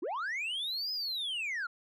sine linear two-way sweep, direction up then down, 280 to 5100 to 1340 Hz, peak -30 dBFS, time 0.02-1.67 s, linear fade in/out 10 ms, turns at 0.92 s, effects tanh soft clip ceiling -32 dBFS

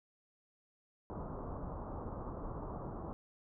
pink low-pass noise, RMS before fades -43 dBFS, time 1.1-3.13 s, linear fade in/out 0 ms, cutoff 1200 Hz, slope 48 dB/octave, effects none

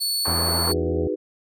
sawtooth tone, 4435 Hz, C#8, in tune, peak -19 dBFS, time 0-0.74 s, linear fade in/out 20 ms
white band-pass noise, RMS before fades -29 dBFS, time 0.25-0.72 s, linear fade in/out 5 ms, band 270 to 1300 Hz, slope 24 dB/octave
harmonic tone, 83.8 Hz, E2, 29 cents sharp, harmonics 1 / 2 / 3 / 4 / 5 / 6 / 7 / 8 / 9, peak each -26 / -32 / -36 / -38 / -40 / -42 / -43 / -44 / -45 dBFS, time 0.27-1.08 s, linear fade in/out 10 ms
sine chord, G# minor seventh, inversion second, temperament equal, 311.1 / 370 / 415.3 / 493.9 Hz, D#4 / F#4 / G#4 / B4, 0 / 0 / 0 / 0 cents, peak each -28 dBFS, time 0.68-1.16 s, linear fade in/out 20 ms
effects none

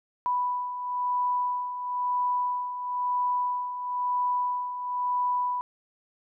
sine beating tone pair, 987.8 / 988.8 Hz, B5 / B5, 0 / +2 cents, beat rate 1 Hz, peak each -33 / -26 dBFS, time 0.26-5.61 s, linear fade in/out 0 ms, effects none

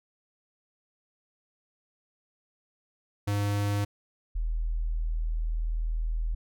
square / sine tone pair in turn, 102 / 40.29 Hz, G#2 / E1, -31 / -39 cents, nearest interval octave + major third, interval 1608 cents, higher first, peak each -26 dBFS, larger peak neither, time 3.27-3.85 / 4.35-6.35 s, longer second, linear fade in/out 10 ms, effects none

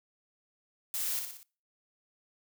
blue noise with echo, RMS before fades -34 dBFS, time 0.94-1.19 s, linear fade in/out 0 ms, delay 60 ms, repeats 4, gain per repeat -5 dB, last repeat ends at 1.43 s, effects noise-tail reverb RT60 0.4 s tail -24 dB re dry

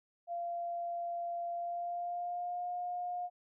sine tone with pitch glide, 690 to 712.7 Hz, F5 to F5, -21 to +35 cents, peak -35 dBFS, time 0.27-3.3 s, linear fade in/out 50 ms, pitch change +56 cents, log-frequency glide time 1.52-2.69 s, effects none

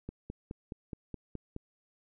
click train, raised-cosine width 3 ms, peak -26 dBFS, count 8, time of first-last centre 0.09-1.564 s, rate 4.75 Hz, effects none

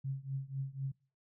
sine tone with tremolo, 135.6 Hz, C#3, 38 cents flat, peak -32 dBFS, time 0.04-0.92 s, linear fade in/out 10 ms, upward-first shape triangle, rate 4 Hz, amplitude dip 95%, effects noise-tail reverb RT60 0.4 s tail -24 dB re dry

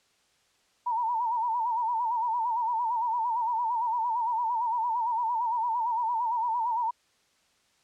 sine tone with vibrato, 932.3 Hz, A#5, in tune, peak -25 dBFS, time 0.86-6.91 s, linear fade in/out 10 ms, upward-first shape sine, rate 8.8 Hz, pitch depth 98 cents each way, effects white hiss -67 dBFS RMS until 7.83 s + low-pass 7000 Hz 12 dB/octave

